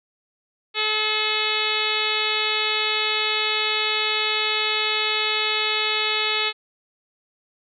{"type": "harmonic tone with a mistuned harmonic", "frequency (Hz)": 430, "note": "A4", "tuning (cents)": -40, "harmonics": [1, 2, 3, 4, 5, 6, 7, 8, 9, 10], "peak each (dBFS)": [-31, -33, -30, -33, -28, -27, -30, -28, -30, -31], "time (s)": [0.74, 6.53], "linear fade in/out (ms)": 50, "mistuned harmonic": 9, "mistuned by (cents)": -28, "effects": []}